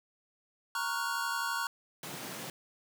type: chord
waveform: square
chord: Gb major seventh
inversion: first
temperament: equal with one note detuned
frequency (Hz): 932.3 / 1108.7 / 1408.3 / 1480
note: Bb5 / Db6 / F6 / Gb6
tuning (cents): 0 / 0 / +14 / 0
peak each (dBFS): -38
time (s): 0.75-1.67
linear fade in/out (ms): 2
type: high-pass noise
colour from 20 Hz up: pink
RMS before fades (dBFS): -42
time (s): 2.03-2.5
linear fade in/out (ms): 2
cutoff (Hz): 120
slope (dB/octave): 96
effects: none